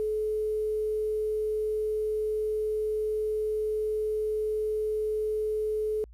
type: tone with quantisation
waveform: sine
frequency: 429.3 Hz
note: A4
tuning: 43 cents flat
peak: -26 dBFS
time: 0-6.04 s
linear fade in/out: 0 ms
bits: 9
effects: added 56 Hz sine -47 dBFS peak until 6.13 s + resampled to 32000 Hz